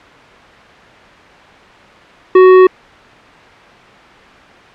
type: tone with hard clipping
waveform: triangle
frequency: 371.6 Hz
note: F#4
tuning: 7 cents sharp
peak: -4 dBFS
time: 2.35-2.67 s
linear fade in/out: 5 ms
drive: 18 dB
effects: white hiss -38 dBFS RMS until 4.74 s + low-pass 2000 Hz 12 dB/octave